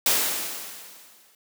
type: noise with exponential decay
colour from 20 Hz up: white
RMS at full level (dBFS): -19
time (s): 0.06-1.35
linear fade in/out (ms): 2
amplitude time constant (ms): 280
effects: high-pass 200 Hz 12 dB/octave